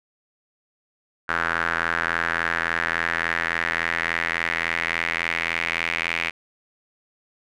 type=tone with band-pass filter sweep; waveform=square; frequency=41.77 Hz; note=E1; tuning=24 cents sharp; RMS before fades=-25 dBFS; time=1.28-6.31 s; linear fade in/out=20 ms; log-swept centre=1500 to 2300 Hz; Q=4; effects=none